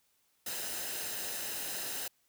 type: noise with comb filter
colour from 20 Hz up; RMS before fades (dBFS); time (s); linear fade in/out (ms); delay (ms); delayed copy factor
white; -38; 0.46-2.08; 5; 0.88; -0.5
effects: white hiss -73 dBFS RMS until 2.28 s